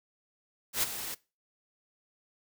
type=noise with ADSR envelope; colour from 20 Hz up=white; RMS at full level=-26 dBFS; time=0.73-1.15 s; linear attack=100 ms; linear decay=17 ms; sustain=-12 dB; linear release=12 ms; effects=noise-tail reverb RT60 0.3 s tail -22 dB re dry